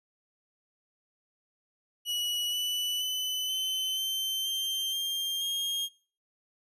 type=tone with pitch steps; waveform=40% pulse; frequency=2928 / 2971 / 3014 / 3058 / 3102 / 3147 / 3193 / 3239 Hz; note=F#7 / F#7 / F#7 / G7 / G7 / G7 / G7 / G#7; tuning=-19 / +6 / +31 / -44 / -19 / +6 / +31 / -44 cents; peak=-28 dBFS; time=2.05-5.89 s; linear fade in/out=50 ms; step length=480 ms; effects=noise-tail reverb RT60 0.4 s tail -23 dB re dry + resampled to 32000 Hz